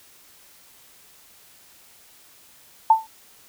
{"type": "tone with exponential decay", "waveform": "sine", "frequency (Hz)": 888, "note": "A5", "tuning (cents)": 16, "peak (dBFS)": -7, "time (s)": [2.9, 3.07], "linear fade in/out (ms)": 5, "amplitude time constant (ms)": 35, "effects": ["white hiss -52 dBFS RMS until 3.48 s"]}